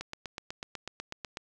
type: click train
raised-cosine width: 0.2 ms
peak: -20 dBFS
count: 12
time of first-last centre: 0.01-1.371 s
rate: 8.08 Hz
effects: none